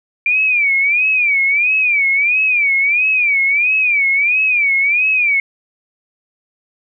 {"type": "tone with vibrato", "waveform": "sine", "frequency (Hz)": 2361, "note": "D7", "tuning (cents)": 9, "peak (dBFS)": -11, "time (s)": [0.26, 5.4], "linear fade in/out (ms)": 2, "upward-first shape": "sine", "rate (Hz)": 1.5, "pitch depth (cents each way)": 150, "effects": []}